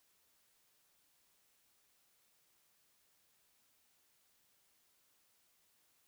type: silence
effects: white hiss -74 dBFS RMS until 6.07 s